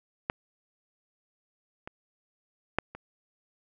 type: clicks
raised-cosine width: 0.5 ms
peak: -12 / -24 / -9 / -26 dBFS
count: 4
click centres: 0.299 / 1.875 / 2.786 / 2.95 s
effects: none